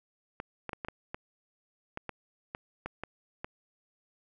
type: clicks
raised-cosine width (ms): 0.5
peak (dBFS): -21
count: 12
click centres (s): 0.401 / 0.693 / 0.732 / 0.848 / 0.885 / 1.145 / 1.974 / 2.093 / 2.549 / 2.86 / 3.036 / 3.445
effects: none